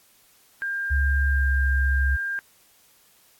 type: tone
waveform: sine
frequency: 1600 Hz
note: G6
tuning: 35 cents sharp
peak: -25 dBFS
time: 0.62-2.39 s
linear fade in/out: 0 ms
type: tone with pitch glide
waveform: sine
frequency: 69.3 to 67.4 Hz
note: C#2 to C#2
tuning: 0 to -48 cents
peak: -19 dBFS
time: 0.9-2.17 s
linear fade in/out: 20 ms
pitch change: -48 cents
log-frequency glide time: 1.29-1.49 s
effects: white hiss -58 dBFS RMS until 3.39 s + AAC 64 kbps